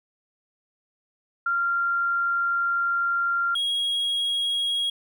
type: tone pair in turn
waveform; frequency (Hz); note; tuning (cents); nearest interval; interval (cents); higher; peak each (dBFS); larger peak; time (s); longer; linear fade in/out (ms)
sine / triangle; 1386 / 3296; F6 / G#7; -14 / -14; octave + minor third; 1500; second; -21; neither; 1.46-3.55 / 3.55-4.9; first; 5
effects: none